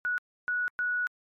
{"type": "tone bursts at uneven times", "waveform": "sine", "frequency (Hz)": 1467, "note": "F#6", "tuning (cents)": -15, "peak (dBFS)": -26, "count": 3, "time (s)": [[0.05, 0.18], [0.48, 0.68], [0.79, 1.07]], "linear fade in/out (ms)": 0, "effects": ["MP3 64 kbps"]}